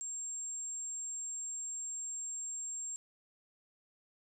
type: tone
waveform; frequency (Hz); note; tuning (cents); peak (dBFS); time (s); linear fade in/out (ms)
sine; 7459; A#8; 0; -38; 0.01-2.96; 0
effects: none